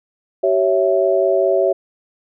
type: chord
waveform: sine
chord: C# diminished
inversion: second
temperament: equal with one note detuned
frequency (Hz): 383.7 / 554.4 / 659.3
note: G4 / C#5 / E5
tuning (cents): -37 / 0 / 0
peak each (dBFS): -17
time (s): 0.43-1.73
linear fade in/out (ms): 10
effects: none